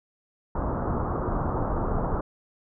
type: low-pass noise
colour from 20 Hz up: pink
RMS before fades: -27 dBFS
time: 0.55-2.21 s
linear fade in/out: 5 ms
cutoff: 1300 Hz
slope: 48 dB/octave
effects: none